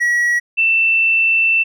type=tone pair in turn; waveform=triangle / sine; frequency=1921 / 2672 Hz; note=B6 / E7; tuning=-48 / +23 cents; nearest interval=tritone; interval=571 cents; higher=second; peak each=-11 dBFS; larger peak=neither; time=0-0.4 / 0.57-1.64 s; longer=second; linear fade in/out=20 ms; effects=none